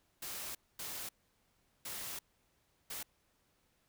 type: noise bursts at uneven times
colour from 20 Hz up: white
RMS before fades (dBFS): -43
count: 4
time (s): 0.22-0.55 / 0.79-1.09 / 1.85-2.19 / 2.9-3.03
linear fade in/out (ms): 5
effects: pink hiss -75 dBFS RMS until 3.88 s